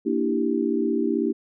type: chord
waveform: sine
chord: E half-diminished seventh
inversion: second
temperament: equal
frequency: 233.1 / 293.7 / 329.6 / 392 Hz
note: Bb3 / D4 / E4 / G4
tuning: 0 / 0 / 0 / 0 cents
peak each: -26 dBFS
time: 0.05-1.33 s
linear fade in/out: 20 ms
effects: none